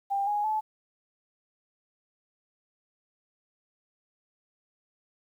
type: tone with pitch steps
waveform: sine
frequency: 795 / 828.8 / 864 Hz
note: G5 / G#5 / A5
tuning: +24 / -4 / -32 cents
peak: -25 dBFS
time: 0.1-0.61 s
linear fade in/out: 20 ms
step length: 170 ms
effects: 10-bit